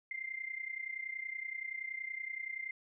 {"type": "tone with amplitude modulation", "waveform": "sine", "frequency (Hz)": 2093, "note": "C7", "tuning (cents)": 0, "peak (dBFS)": -35, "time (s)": [0.11, 2.71], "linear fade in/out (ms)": 2, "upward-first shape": "sine", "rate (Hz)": 30.6, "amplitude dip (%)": 80, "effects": []}